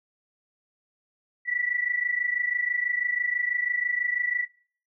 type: tone pair together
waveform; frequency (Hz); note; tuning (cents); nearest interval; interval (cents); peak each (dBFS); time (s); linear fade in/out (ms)
sine; 1949.4 / 1975.5; B6 / B6; -23 / 0; unison; 23; -26 / -29; 1.45-4.47; 50
effects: noise-tail reverb RT60 0.5 s tail -23 dB re dry